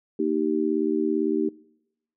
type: chord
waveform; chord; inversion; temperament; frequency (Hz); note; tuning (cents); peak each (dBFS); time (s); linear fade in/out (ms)
sine; Eb major; second; just; 233.3 / 311.1 / 388.9; Bb3 / Eb4 / G4; +2 / 0 / -14; -28 / -25 / -25; 0.19-1.49; 5
effects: noise-tail reverb RT60 0.9 s tail -23 dB re dry